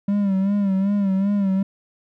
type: tone with vibrato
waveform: triangle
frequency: 197.3 Hz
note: G3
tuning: 11 cents sharp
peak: -15 dBFS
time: 0.08-1.63 s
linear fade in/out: 5 ms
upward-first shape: sine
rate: 2.6 Hz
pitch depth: 66 cents each way
effects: none